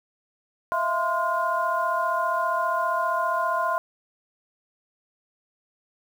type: tone cluster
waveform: sine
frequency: 647 / 682 / 1038 / 1425 Hz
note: E5 / F5 / C6 / F6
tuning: -32 / -41 / -14 / +34 cents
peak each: -30 / -29 / -24 / -30 dBFS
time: 0.72-3.78 s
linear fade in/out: 0 ms
effects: 8-bit